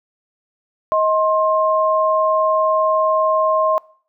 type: tone pair together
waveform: sine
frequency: 631 / 1061.2 Hz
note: D#5 / C6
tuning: +24 / +24 cents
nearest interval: major sixth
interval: 900 cents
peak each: -16 dBFS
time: 0.92-3.78 s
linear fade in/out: 0 ms
effects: noise-tail reverb RT60 0.5 s tail -24 dB re dry